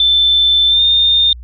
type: tone with pitch glide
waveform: sine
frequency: 3535 to 3634 Hz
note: A7 to A#7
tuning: +7 to -45 cents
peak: -8 dBFS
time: 0-1.33 s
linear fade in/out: 2 ms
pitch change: +48 cents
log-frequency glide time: 0.68-0.82 s
effects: added 60 Hz sine -29 dBFS peak until 1.43 s